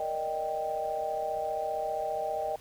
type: chord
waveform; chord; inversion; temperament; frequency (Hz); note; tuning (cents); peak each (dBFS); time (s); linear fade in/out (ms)
sine; Eb major seventh; second; equal; 466.2 / 587.3 / 622.3 / 784; Bb4 / D5 / Eb5 / G5; 0 / 0 / 0 / 0; -39 / -39 / -33 / -33; 0-2.56; 2
effects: pink hiss -54 dBFS RMS until 2.6 s